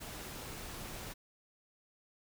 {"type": "noise", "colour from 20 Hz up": "pink", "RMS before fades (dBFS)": -45, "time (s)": [0, 1.14], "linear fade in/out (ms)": 20, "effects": []}